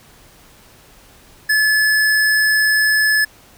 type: tone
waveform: square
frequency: 1722 Hz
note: A6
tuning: 38 cents flat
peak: -13 dBFS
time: 1.49-3.25 s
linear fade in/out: 10 ms
effects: pink hiss -47 dBFS RMS until 3.57 s